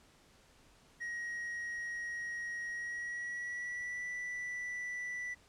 triangle tone with pitch glide, 1891 to 1970.2 Hz, A#6 to B6, +24 to -5 cents, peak -36 dBFS, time 1-5.35 s, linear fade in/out 20 ms, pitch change +71 cents, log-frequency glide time 2.7-4.07 s, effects pink hiss -64 dBFS RMS until 5.48 s + low-pass 9000 Hz 12 dB/octave

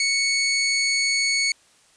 20% pulse tone, 2217 Hz, C#7, in tune, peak -14 dBFS, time 0-1.52 s, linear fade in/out 2 ms, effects white hiss -57 dBFS RMS until 1.96 s + resampled to 22050 Hz

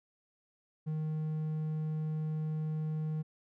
triangle tone, 155.56 Hz, D#3, in tune, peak -30 dBFS, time 0.86-3.23 s, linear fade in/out 20 ms, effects none

